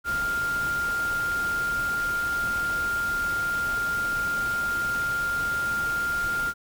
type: tone in noise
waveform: sine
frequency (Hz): 1400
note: F6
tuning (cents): +4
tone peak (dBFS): -24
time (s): 0.04-6.54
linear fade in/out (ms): 50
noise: pink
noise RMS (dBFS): -37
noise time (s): 0.04-6.54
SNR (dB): +10
effects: none